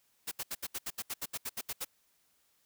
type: noise bursts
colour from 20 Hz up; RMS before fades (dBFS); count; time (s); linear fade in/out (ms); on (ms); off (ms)
white; -37; 14; 0.27-1.849; 10; 45; 73
effects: white hiss -72 dBFS RMS until 2.65 s